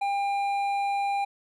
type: tone with hard clipping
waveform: triangle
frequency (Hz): 800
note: G5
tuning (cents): +35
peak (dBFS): -26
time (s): 0.01-1.25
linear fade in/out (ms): 10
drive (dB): 11
effects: none